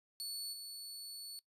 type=tone with level steps; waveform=sawtooth; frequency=4435 Hz; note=C#8; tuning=in tune; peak=-37 / -42 dBFS; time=0.2-1.39 s; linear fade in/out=0 ms; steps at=0.52 s; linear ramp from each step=20 ms; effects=noise-tail reverb RT60 0.1 s tail -20 dB re dry + resampled to 32000 Hz